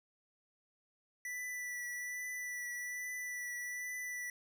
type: tone with vibrato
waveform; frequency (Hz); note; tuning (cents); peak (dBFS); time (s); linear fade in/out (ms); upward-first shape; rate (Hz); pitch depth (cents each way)
square; 1970; B6; -5; -40; 1.25-4.3; 2; triangle; 1.2; 20
effects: none